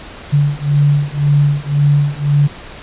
sine beating tone pair, 143.6 / 145.5 Hz, D3 / D3, -39 / -16 cents, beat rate 1.9 Hz, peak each -13 dBFS, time 0.32-2.48 s, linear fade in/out 20 ms, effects pink hiss -33 dBFS RMS until 2.82 s + resampled to 8000 Hz

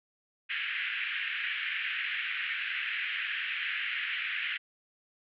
pink band-pass noise, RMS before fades -34 dBFS, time 0.49-4.58 s, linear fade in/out 20 ms, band 1600 to 3000 Hz, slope 48 dB/octave, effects none

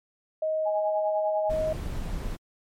sine tone, 628 Hz, D#5, 16 cents sharp, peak -24 dBFS, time 0.42-1.73 s, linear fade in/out 5 ms
sine tone with tremolo, 830.6 Hz, G#5, in tune, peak -26 dBFS, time 0.65-1.51 s, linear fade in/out 20 ms, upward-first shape sine, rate 10 Hz, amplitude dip 75%
brown noise, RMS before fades -32 dBFS, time 1.49-2.37 s, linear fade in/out 20 ms
effects MP3 64 kbps

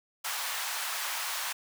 pink high-pass noise, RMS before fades -34 dBFS, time 0.24-1.53 s, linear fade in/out 10 ms, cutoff 850 Hz, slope 24 dB/octave, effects none

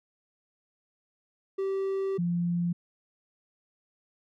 triangle / sine tone pair in turn, 387.8 / 173.24 Hz, G4 / F3, -19 / -14 cents, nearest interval octave + major second, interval 1395 cents, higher first, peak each -25 / -25 dBFS, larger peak neither, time 1.58-2.18 / 2.18-2.73 s, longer first, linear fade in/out 10 ms, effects none

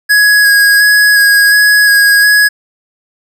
square tone with vibrato, 1661.2 Hz, G#6, in tune, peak -5 dBFS, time 0.09-2.49 s, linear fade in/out 20 ms, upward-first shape square, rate 1.4 Hz, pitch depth 13 cents each way, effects none

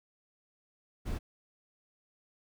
brown noise, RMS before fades -35 dBFS, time 1.05-1.19 s, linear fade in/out 20 ms, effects none

